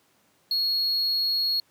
triangle tone, 4317 Hz, C#8, 47 cents flat, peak -21 dBFS, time 0.51-1.6 s, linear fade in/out 2 ms, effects pink hiss -64 dBFS RMS until 1.7 s + high-pass 150 Hz 12 dB/octave

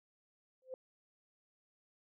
sine tone with exponential growth, 517 Hz, C5, 21 cents flat, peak -37 dBFS, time 0.62-0.74 s, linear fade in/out 1 ms, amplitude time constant 26 ms, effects none

